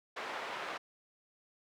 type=band-pass noise; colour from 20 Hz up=pink; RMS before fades=-41 dBFS; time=0.16-0.78 s; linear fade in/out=10 ms; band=610 to 2400 Hz; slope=12 dB/octave; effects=none